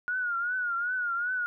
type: tone with vibrato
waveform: sine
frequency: 1440 Hz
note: F#6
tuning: 47 cents flat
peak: -27 dBFS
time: 0.08-1.46 s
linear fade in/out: 0 ms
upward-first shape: triangle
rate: 2.6 Hz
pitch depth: 100 cents each way
effects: none